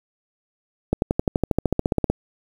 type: accelerating click train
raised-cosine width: 2 ms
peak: -5 dBFS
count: 17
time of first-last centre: 0.93-2.1 s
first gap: 91 ms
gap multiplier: 0.97
effects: 7-bit